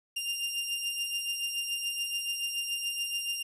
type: beating tone pair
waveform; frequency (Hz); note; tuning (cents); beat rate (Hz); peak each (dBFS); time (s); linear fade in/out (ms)
sawtooth; 2794 / 2801; F7 / F7; 0 / +4; 7; -29 / -34; 0.16-3.43; 10
effects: resampled to 32000 Hz